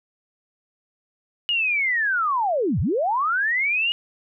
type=linear two-way sweep; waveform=sine; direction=down then up; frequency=2905 to 69.9 to 2905 Hz; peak=-19 dBFS; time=1.49-3.92 s; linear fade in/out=0 ms; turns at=2.8 s; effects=none